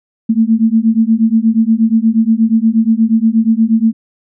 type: beating tone pair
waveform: sine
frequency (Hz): 220 / 228.4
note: A3 / A#3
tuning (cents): 0 / -35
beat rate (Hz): 8.4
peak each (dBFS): -11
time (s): 0.29-3.93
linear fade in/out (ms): 10
effects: none